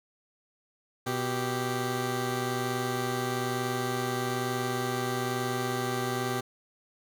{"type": "tone pair together", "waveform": "15% pulse", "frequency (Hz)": [123.47, 391.5], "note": ["B2", "G4"], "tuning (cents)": [0, -2], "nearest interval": "octave + minor sixth", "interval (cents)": 1998, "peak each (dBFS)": -25, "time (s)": [1.06, 6.41], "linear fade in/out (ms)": 10, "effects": []}